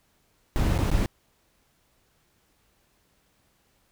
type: noise with dropouts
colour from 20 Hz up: brown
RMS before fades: -23 dBFS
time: 0.56-1.06 s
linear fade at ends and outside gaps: 0 ms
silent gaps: 0.778-0.788 / 0.903-0.915 s
effects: pink hiss -67 dBFS RMS until 3.91 s